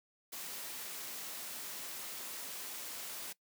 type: high-pass noise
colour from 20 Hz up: white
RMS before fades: -44 dBFS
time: 0.32-3.33 s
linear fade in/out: 10 ms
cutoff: 180 Hz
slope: 12 dB/octave
effects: noise-tail reverb RT60 0.1 s tail -20 dB re dry